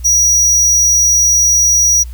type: tone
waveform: square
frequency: 5790 Hz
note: F#8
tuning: 38 cents flat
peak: -8 dBFS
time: 0.04-2.04 s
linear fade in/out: 20 ms
effects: added 60 Hz sine -24 dBFS peak until 2.13 s + white hiss -46 dBFS RMS until 2.13 s